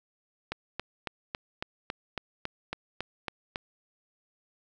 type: click train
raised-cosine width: 0.3 ms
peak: -16 dBFS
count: 12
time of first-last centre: 0.52-3.559 s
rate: 3.62 Hz
effects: none